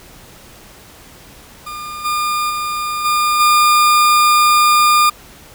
40% pulse tone with level steps, 1209 Hz, D6, 50 cents sharp, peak -25 / -15 / -18 / -12 / -8 dBFS, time 1.66-5.1 s, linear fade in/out 10 ms, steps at 2.04 / 2.49 / 3.04 / 3.39 s, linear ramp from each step 20 ms, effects pink hiss -41 dBFS RMS until 5.54 s

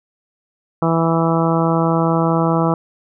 harmonic tone, 164.8 Hz, E3, in tune, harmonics 1 / 2 / 3 / 4 / 5 / 6 / 7 / 8, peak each -17 / -20 / -22 / -23 / -24 / -25 / -25 / -26 dBFS, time 0.82-2.74 s, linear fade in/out 2 ms, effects none

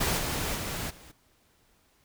pink noise with level steps, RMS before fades -27 / -31 / -34 / -51 dBFS, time 0-1.12 s, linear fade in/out 10 ms, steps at 0.17 / 0.54 / 0.89 s, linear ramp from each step 20 ms, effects pink hiss -66 dBFS RMS until 2.04 s

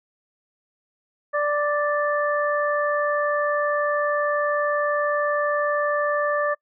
harmonic tone, 587.3 Hz, D5, in tune, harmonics 1 / 2 / 3, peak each -22 / -25 / -27 dBFS, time 1.33-6.55 s, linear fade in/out 20 ms, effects noise-tail reverb RT60 0.1 s tail -26 dB re dry

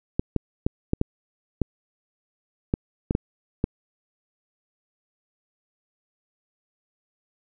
clicks, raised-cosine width 3 ms, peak -8 dBFS, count 10, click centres 0.195 / 0.363 / 0.665 / 0.934 / 1.014 / 1.617 / 2.739 / 3.109 / 3.151 / 3.641 s, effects none

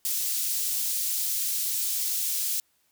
white high-pass noise, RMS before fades -28 dBFS, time 0.05-2.6 s, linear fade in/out 0 ms, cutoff 4700 Hz, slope 12 dB/octave, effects white hiss -69 dBFS RMS until 2.91 s

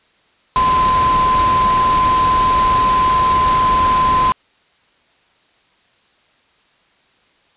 sine tone in noise, 1026 Hz, C6, 34 cents flat, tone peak -11 dBFS, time 0.56-4.32 s, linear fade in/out 0 ms, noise pink, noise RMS -22 dBFS, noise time 0.56-4.32 s, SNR +8 dB, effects white hiss -56 dBFS RMS until 7.56 s + resampled to 8000 Hz

